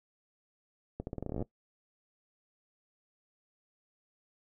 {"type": "accelerating click train", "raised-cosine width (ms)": 2, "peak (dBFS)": -23, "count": 15, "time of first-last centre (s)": [1, 1.425], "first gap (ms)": 71, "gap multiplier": 0.85, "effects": ["noise-tail reverb RT60 0.1 s tail -18 dB re dry"]}